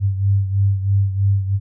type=beating tone pair; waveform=sine; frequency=98 / 101.1 Hz; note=G2 / G#2; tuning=0 / -46 cents; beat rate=3.1 Hz; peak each=-15 / -21 dBFS; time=0-1.6 s; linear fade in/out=50 ms; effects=none